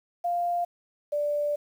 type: tone pair in turn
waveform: sine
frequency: 698 / 586.9 Hz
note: F5 / D5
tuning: -1 / -1 cents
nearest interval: minor third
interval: 300 cents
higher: first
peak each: -24 dBFS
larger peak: neither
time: 0.24-0.65 / 1.12-1.56 s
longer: second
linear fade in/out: 10 ms
effects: 9-bit